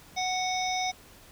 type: harmonic tone with a mistuned harmonic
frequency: 740 Hz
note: F#5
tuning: in tune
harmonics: 1 / 3 / 5 / 7 / 8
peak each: -29 / -34 / -36 / -37 / -38 dBFS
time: 0.16-0.92 s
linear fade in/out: 20 ms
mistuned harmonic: 7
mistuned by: +29 cents
effects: pink hiss -53 dBFS RMS until 1.31 s